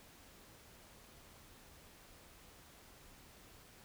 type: silence
effects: pink hiss -60 dBFS RMS until 3.84 s